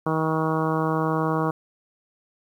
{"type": "harmonic tone", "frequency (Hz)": 158.8, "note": "D#3", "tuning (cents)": 36, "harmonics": [1, 2, 3, 4, 5, 6, 7, 8, 9], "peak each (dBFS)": [-26, -27, -28, -32, -32, -32, -29, -35, -37], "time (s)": [0.06, 1.51], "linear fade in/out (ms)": 5, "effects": ["9-bit"]}